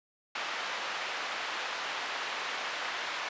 pink band-pass noise, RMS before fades -36 dBFS, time 0.35-3.29 s, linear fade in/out 5 ms, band 900 to 3400 Hz, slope 12 dB/octave, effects resampled to 16000 Hz

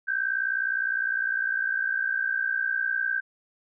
sine tone pair together, 1540.2 / 1600 Hz, G6 / G6, -31 / +35 cents, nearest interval minor second, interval 66 cents, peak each -27 dBFS, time 0.07-3.21 s, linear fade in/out 20 ms, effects none

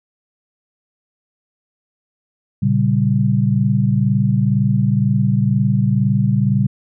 sine chord, G diminished, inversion first, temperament equal, 116.54 / 138.59 / 196 Hz, Bb2 / Db3 / G3, 0 / 0 / 0 cents, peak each -17 dBFS, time 2.62-6.67 s, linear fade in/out 10 ms, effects none

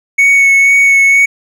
triangle tone with vibrato, 2217 Hz, C#7, in tune, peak -3 dBFS, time 0.18-1.26 s, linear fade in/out 10 ms, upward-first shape sine, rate 2.1 Hz, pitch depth 13 cents each way, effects none

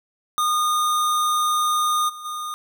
square tone with level steps, 1224 Hz, D#6, 29 cents flat, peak -19 / -35 / -28 dBFS, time 0.38-2.54 s, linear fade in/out 0 ms, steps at 2.08 / 2.24 s, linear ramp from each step 20 ms, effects none

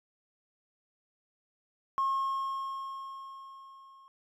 triangle tone with level ramp, 1080 Hz, C#6, 45 cents flat, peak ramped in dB -22 to -52 dBFS, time 1.98-4.08 s, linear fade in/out 0 ms, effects tanh soft clip ceiling -23 dBFS

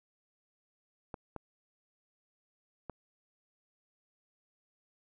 clicks, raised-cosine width 1 ms, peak -26 dBFS, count 3, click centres 1.142 / 1.363 / 2.897 s, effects none

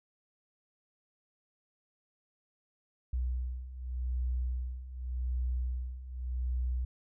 sine beating tone pair, 61.74 / 62.6 Hz, B1 / B1, 0 / +24 cents, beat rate 0.86 Hz, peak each -37 / -33 dBFS, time 3.13-6.85 s, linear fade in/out 5 ms, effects none

